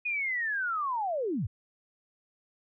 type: linear sweep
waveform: sine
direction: down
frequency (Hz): 2491 to 75.2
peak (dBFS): -28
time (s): 0.05-1.47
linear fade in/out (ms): 10
effects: none